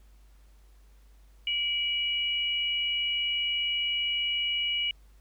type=tone pair together; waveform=sine; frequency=2314 / 2915 Hz; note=D7 / F#7; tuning=-26 / -26 cents; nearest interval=major third; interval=400 cents; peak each=-32 / -27 dBFS; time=1.47-4.91 s; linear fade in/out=2 ms; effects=added 50 Hz sine -53 dBFS peak until 5.2 s + pink hiss -67 dBFS RMS until 5.2 s